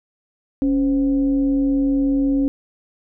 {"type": "tone with frequency modulation", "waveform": "sine", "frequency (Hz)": 277.2, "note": "C#4", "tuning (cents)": 0, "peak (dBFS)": -15, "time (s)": [0.62, 2.48], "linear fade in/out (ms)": 0, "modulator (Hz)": 239, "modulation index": 0.37, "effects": []}